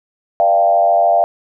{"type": "tone with frequency modulation", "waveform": "sine", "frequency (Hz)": 688, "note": "F5", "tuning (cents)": -26, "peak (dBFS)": -9, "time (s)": [0.4, 1.24], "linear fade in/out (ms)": 0, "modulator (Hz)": 93, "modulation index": 0.99, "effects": []}